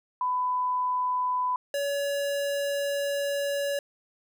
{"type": "tone pair in turn", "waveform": ["sine", "square"], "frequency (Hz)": [1000, 566], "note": ["B5", "C#5"], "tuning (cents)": [21, 36], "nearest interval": "minor seventh", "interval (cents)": 985, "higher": "first", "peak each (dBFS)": [-24, -27], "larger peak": "first", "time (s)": [[0.21, 1.56], [1.74, 3.79]], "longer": "second", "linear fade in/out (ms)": 2, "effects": []}